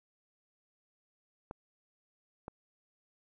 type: clicks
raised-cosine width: 1 ms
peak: -27 dBFS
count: 2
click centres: 1.511 / 2.481 s
effects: none